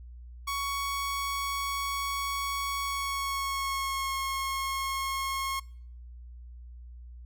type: tone with pitch glide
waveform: sawtooth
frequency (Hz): 1116 to 1083.6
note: C#6 to C#6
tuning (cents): +11 to -40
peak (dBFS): -26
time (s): 0.47-5.6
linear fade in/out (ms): 10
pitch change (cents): -51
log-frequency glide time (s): 2.83-4.15
effects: noise-tail reverb RT60 0.6 s tail -24 dB re dry + added 60 Hz sine -43 dBFS peak until 7.25 s